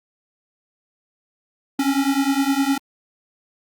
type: beating tone pair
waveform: square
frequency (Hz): 270.3 / 280.1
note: C#4 / C#4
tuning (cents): -44 / +18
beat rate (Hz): 9.8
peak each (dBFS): -21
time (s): 1.79-2.78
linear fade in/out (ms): 5
effects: Opus 48 kbps